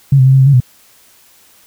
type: tone with pitch steps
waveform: sine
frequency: 138.1 / 129.8 / 132.8 / 134.2 / 132.2 / 141 / 125.2 Hz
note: C#3 / C3 / C3 / C3 / C3 / C#3 / B2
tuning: -6 / -13 / +26 / +44 / +18 / +30 / +24 cents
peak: -4 dBFS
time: 0.12-0.603 s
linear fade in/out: 5 ms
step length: 69 ms
effects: white hiss -47 dBFS RMS until 1.66 s